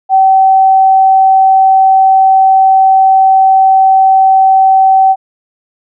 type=tone; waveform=sine; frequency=767 Hz; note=G5; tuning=38 cents flat; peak=-3 dBFS; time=0.09-5.16 s; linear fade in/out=50 ms; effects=none